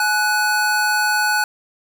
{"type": "tone pair together", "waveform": "square", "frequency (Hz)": [844.8, 1480], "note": ["G#5", "F#6"], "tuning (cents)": [29, 0], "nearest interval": "minor seventh", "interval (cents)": 971, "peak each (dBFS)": [-21, -18], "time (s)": [0, 1.44], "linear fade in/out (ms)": 2, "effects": []}